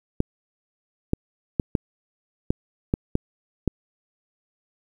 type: clicks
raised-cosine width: 3 ms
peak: -7 dBFS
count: 8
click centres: 0.204 / 1.134 / 1.598 / 1.752 / 2.505 / 2.939 / 3.154 / 3.677 s
effects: 8-bit